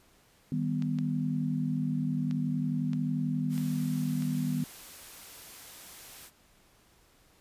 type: chord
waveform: sine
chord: Eb augmented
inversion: none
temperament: equal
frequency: 155.56 / 196 / 246.9 Hz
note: Eb3 / G3 / B3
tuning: 0 / 0 / 0 cents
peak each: -31 / -35 / -31 dBFS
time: 0.52-4.64 s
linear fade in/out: 2 ms
type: clicks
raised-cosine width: 0.2 ms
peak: -28 dBFS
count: 6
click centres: 0.823 / 0.987 / 2.311 / 2.933 / 3.579 / 4.223 s
type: noise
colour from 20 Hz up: white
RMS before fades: -48 dBFS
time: 3.49-6.31 s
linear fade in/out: 50 ms
effects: pink hiss -63 dBFS RMS until 7.4 s + resampled to 32000 Hz